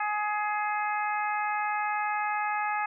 harmonic tone with a mistuned harmonic, 419.4 Hz, G#4, 17 cents sharp, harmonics 2 / 3 / 4 / 5 / 6, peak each -29 / -33 / -35 / -37 / -39 dBFS, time 0-2.86 s, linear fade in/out 5 ms, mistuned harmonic 6, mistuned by +22 cents, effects none

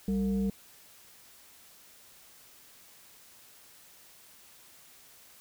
sine tone with frequency modulation, 196.1 Hz, G3, 1 cent sharp, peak -26 dBFS, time 0.08-0.5 s, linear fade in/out 2 ms, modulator 257 Hz, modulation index 0.54, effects white hiss -56 dBFS RMS until 5.4 s

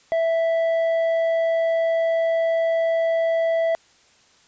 sine tone with tanh clipping, 659.3 Hz, E5, in tune, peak -19 dBFS, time 0.12-3.75 s, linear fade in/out 0 ms, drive 6 dB, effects white hiss -56 dBFS RMS until 4.47 s + resampled to 16000 Hz

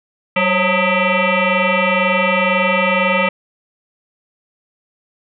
sine tone with frequency modulation, 894 Hz, A5, 27 cents sharp, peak -12 dBFS, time 0.36-3.29 s, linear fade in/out 5 ms, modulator 362 Hz, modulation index 5.1, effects none

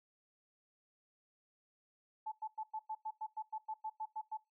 sine tone bursts, 870 Hz, A5, 20 cents flat, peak -38 dBFS, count 14, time 2.26-4.373 s, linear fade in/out 10 ms, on 59 ms, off 99 ms, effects noise-tail reverb RT60 0.2 s tail -19 dB re dry

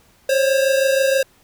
square tone pair together, 534 / 560.3 Hz, C5 / C#5, +35 / +18 cents, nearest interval minor second, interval 83 cents, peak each -16 / -22 dBFS, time 0.29-1.23 s, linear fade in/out 5 ms, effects pink hiss -55 dBFS RMS until 1.43 s

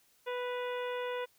harmonic tone with a mistuned harmonic, 493.9 Hz, B4, in tune, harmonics 1 / 2 / 3 / 4 / 5 / 6 / 7, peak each -35 / -41 / -45 / -47 / -49 / -51 / -52 dBFS, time 0.26-1.26 s, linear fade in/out 20 ms, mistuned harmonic 6, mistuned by -50 cents, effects white hiss -68 dBFS RMS until 1.38 s

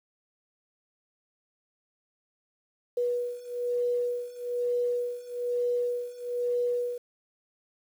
sine beating tone pair, 485.7 / 486.8 Hz, B4 / B4, -29 / -25 cents, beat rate 1.1 Hz, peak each -31 / -29 dBFS, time 2.97-6.98 s, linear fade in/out 5 ms, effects 9-bit

